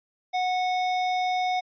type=tone; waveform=square; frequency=734 Hz; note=F#5; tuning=14 cents flat; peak=-24 dBFS; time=0.33-1.61 s; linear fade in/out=20 ms; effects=resampled to 11025 Hz